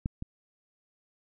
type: clicks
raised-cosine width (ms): 5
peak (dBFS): -17 / -23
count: 2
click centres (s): 0.059 / 0.224
effects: none